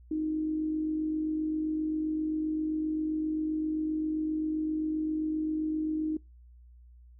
sine tone with amplitude modulation, 311.1 Hz, D#4, in tune, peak -26 dBFS, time 0.11-6.17 s, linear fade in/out 5 ms, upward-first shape sine, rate 47.6 Hz, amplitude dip 40%, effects noise-tail reverb RT60 0.2 s tail -24 dB re dry + added 60 Hz sine -51 dBFS peak until 7.19 s

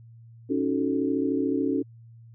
sine chord, D# half-diminished seventh, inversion third, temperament equal, 277.2 / 311.1 / 370 / 440 Hz, C#4 / D#4 / F#4 / A4, 0 / 0 / 0 / 0 cents, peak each -25 / -30 / -30 / -31 dBFS, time 0.49-1.83 s, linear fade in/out 20 ms, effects added 115 Hz sine -46 dBFS peak until 2.34 s

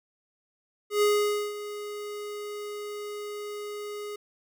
square tone with ADSR envelope, 415.3 Hz, G#4, in tune, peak -20 dBFS, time 0.9-4.16 s, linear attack 120 ms, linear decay 510 ms, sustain -15 dB, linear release 5 ms, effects none

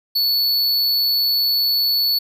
square tone, 4435 Hz, C#8, in tune, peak -16 dBFS, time 0.15-2.19 s, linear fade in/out 10 ms, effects none

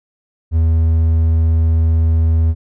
triangle tone, 81.1 Hz, E2, 28 cents flat, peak -8 dBFS, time 0.51-2.55 s, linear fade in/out 50 ms, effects none

